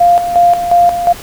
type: tone with tremolo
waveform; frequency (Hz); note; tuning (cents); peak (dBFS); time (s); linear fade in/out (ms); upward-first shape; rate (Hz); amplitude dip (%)
sine; 698.5; F5; 0; -4; 0-1.13; 10; square; 2.8; 65
effects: pink hiss -30 dBFS RMS until 1.22 s